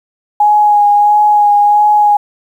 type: tone with vibrato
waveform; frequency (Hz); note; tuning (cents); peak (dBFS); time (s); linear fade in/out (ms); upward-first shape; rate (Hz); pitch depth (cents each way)
sine; 830.6; G#5; 0; -5; 0.4-2.17; 5; sine; 1.5; 18
effects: 7-bit